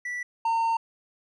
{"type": "tone pair in turn", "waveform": "triangle", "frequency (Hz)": [1962, 912.1], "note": ["B6", "A#5"], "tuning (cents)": [-12, -38], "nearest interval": "octave + minor second", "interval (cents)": 1326, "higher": "first", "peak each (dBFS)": [-28, -20], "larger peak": "second", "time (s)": [[0.05, 0.23], [0.45, 0.77]], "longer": "second", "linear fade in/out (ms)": 5, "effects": ["resampled to 22050 Hz"]}